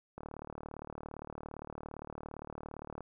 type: click train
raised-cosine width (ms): 1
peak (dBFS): -29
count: 107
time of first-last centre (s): 0.18-3.007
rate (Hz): 37.5
effects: none